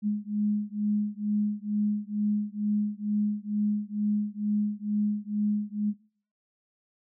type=beating tone pair; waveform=sine; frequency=207.7 / 209.9 Hz; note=G#3 / G#3; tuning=0 / +19 cents; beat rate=2.2 Hz; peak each=-28 dBFS; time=0.02-5.94 s; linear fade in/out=50 ms; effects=noise-tail reverb RT60 0.5 s tail -22 dB re dry